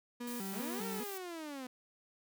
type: tone with vibrato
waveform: 35% pulse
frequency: 216.5 Hz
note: A3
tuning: 28 cents flat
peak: -38 dBFS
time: 0.2-1.04 s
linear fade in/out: 10 ms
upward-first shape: square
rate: 2.5 Hz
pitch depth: 190 cents each way
type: noise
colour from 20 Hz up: blue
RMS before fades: -46 dBFS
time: 0.27-1.18 s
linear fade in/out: 5 ms
type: linear two-way sweep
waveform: sawtooth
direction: up then down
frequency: 187.7 to 463.6 to 247.1 Hz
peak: -38 dBFS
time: 0.53-1.67 s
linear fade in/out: 5 ms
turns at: 0.85 s
effects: none